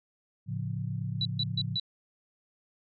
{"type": "chord", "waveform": "sine", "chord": "A augmented", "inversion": "none", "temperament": "equal", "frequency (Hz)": [110, 138.59, 174.61], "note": ["A2", "C#3", "E#3"], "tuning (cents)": [0, 0, 0], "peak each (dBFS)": [-34, -35, -37], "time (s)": [0.46, 1.79], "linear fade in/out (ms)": 50}
{"type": "tone bursts", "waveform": "sine", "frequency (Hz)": 3947, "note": "B7", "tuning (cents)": -2, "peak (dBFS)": -27, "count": 4, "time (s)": [1.21, 1.798], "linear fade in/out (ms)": 2, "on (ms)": 42, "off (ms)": 140}
{"effects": []}